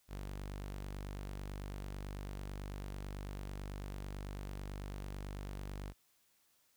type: tone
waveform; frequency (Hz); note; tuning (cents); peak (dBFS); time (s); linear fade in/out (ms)
sawtooth; 49.06; G1; +2; -38; 0.08-5.94; 50
effects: white hiss -73 dBFS RMS until 6.76 s